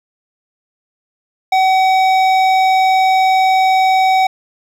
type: tone with hard clipping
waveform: sine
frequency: 757 Hz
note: F#5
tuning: 39 cents sharp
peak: -11 dBFS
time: 1.52-4.27 s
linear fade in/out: 5 ms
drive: 12 dB
effects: none